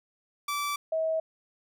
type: tone pair in turn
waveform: sawtooth / sine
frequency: 1160 / 641.7 Hz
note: D6 / E5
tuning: -22 / -47 cents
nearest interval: minor seventh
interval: 1025 cents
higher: first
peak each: -25 / -25 dBFS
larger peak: neither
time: 0.48-0.76 / 0.92-1.2 s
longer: neither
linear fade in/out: 5 ms
effects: none